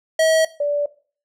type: tone pair in turn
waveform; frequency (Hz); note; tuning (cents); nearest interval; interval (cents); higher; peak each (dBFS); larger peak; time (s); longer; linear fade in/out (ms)
square / sine; 641 / 581.6; E5 / D5; -49 / -17; major second; 168; first; -14 / -17; first; 0.19-0.45 / 0.6-0.86; neither; 5
effects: noise-tail reverb RT60 0.4 s tail -17 dB re dry + low-pass 11000 Hz 12 dB/octave